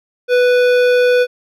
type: tone with hard clipping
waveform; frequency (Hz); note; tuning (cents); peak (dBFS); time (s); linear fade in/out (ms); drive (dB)
sine; 494.3; B4; +1; -11; 0.28-1.27; 50; 14
effects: none